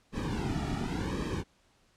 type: noise with flanger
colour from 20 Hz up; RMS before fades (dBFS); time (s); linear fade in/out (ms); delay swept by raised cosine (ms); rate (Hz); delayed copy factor
brown; -33; 0.12-1.44; 50; 1.4 to 1.94; 0.9; -1
effects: pink hiss -67 dBFS RMS until 1.96 s + low-pass 8000 Hz 12 dB/octave